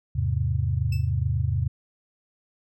sine chord, E augmented, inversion none, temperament equal with one note detuned, 81.46 / 103.83 / 130.81 Hz, E2 / G#2 / B#2, -20 / 0 / 0 cents, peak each -26 dBFS, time 0.15-1.68 s, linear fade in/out 10 ms
25% pulse tone with exponential decay, 2637 Hz, E7, in tune, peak -31 dBFS, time 0.92-1.11 s, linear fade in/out 5 ms, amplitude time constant 41 ms
effects none

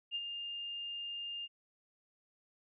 sine tone with ADSR envelope, 2811 Hz, F7, 11 cents sharp, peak -33 dBFS, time 0.11-1.48 s, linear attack 42 ms, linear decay 44 ms, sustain -6 dB, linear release 36 ms, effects none

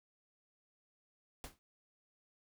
pink noise with exponential decay, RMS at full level -43 dBFS, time 1.44-1.59 s, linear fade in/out 0 ms, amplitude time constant 31 ms, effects none

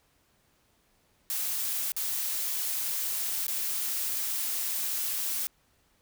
blue noise with dropouts, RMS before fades -31 dBFS, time 1.3-5.47 s, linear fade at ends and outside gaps 0 ms, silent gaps 1.92-1.965 / 3.468-3.481 s, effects pink hiss -68 dBFS RMS until 6.01 s

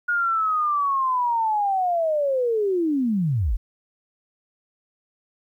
sine linear sweep, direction down, 1440 to 34.65 Hz, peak -19 dBFS, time 0.08-3.57 s, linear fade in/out 10 ms, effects 10-bit

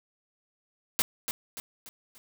white noise with echo, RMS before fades -25 dBFS, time 0.99-1.02 s, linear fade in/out 0 ms, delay 290 ms, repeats 4, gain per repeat -7 dB, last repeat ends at 2.18 s, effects none

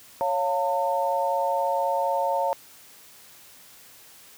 sine chord, Db augmented, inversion none, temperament equal with one note detuned, 554.4 / 698.5 / 902.7 Hz, Db5 / F5 / A5, 0 / 0 / +44 cents, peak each -26 / -28 / -25 dBFS, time 0.21-2.53 s, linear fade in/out 0 ms, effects white hiss -50 dBFS RMS until 4.37 s + high-pass 60 Hz 12 dB/octave

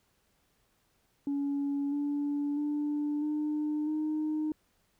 sine tone with pitch steps, 282.4 / 288.5 / 294.7 / 301.1 / 307.6 Hz, C#4 / D4 / D4 / D4 / D#4, +32 / -31 / +6 / +43 / -20 cents, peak -27 dBFS, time 1.27-4.52 s, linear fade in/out 2 ms, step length 650 ms, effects tanh soft clip ceiling -26 dBFS + pink hiss -72 dBFS RMS until 4.99 s

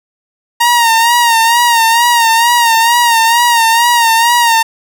sawtooth tone with vibrato, 932.3 Hz, A#5, in tune, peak -3 dBFS, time 0.6-4.63 s, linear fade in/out 10 ms, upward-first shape sine, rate 2.2 Hz, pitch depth 57 cents each way, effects none

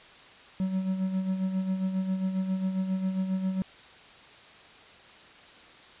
triangle tone with tremolo, 188.6 Hz, F#3, 33 cents sharp, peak -22 dBFS, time 0.6-3.62 s, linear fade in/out 0 ms, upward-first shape sine, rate 7.4 Hz, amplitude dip 55%, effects white hiss -51 dBFS RMS until 6 s + resampled to 8000 Hz

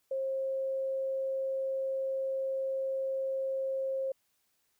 sine tone, 534 Hz, C5, 35 cents sharp, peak -30 dBFS, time 0.11-4.12 s, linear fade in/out 5 ms, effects white hiss -75 dBFS RMS until 4.79 s

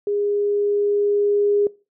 sine tone with level ramp, 409.5 Hz, G#4, 24 cents flat, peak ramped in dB -19 to -15 dBFS, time 0.07-1.67 s, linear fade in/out 2 ms, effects noise-tail reverb RT60 0.3 s tail -21 dB re dry

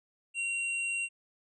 square tone, 2751 Hz, F7, 27 cents flat, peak -31 dBFS, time 0.34-1.09 s, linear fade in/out 50 ms, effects resampled to 22050 Hz

